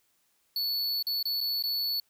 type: tone with dropouts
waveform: square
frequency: 4435 Hz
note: C#8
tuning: in tune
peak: -28 dBFS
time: 0.56-2 s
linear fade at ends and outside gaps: 2 ms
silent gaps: 1.026-1.068 / 1.228-1.254 / 1.406-1.411 / 1.625-1.637 s
effects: white hiss -71 dBFS RMS until 2.09 s